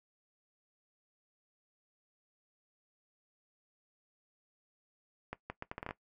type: accelerating click train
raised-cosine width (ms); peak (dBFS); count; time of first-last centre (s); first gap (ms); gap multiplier
0.5; -24; 9; 5.33-5.909; 170; 0.73
effects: noise-tail reverb RT60 0.1 s tail -17 dB re dry